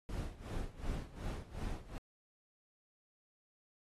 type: noise with tremolo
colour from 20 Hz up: brown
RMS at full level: -39 dBFS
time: 0.09-1.98 s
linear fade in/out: 0 ms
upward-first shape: sine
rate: 2.7 Hz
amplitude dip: 85%
effects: AAC 32 kbps